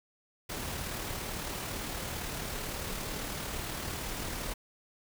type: noise with amplitude modulation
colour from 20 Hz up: pink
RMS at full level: -36 dBFS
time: 0.49-4.54 s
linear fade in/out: 10 ms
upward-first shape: sine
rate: 37.8 Hz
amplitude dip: 30%
effects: none